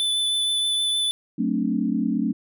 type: tone with vibrato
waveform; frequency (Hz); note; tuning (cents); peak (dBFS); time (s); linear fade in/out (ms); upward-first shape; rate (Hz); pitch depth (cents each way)
square; 3500; A7; -10; -21; 0-1.11; 0; triangle; 6.4; 14
type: chord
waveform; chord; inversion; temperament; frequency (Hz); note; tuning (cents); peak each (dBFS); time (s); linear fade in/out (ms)
sine; D dominant seventh; first; just; 183.54 / 220.2 / 264.3 / 293.7; F#3 / A3 / C4 / D4; -14 / +2 / +18 / 0; -28 / -24 / -26 / -27; 1.38-2.33; 10
effects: none